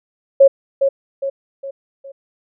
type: tone with echo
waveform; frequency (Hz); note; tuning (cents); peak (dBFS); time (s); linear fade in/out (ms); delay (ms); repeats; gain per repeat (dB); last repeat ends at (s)
sine; 548; C#5; -20; -4; 0.4-0.48; 10; 410; 4; -7; 2.12
effects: none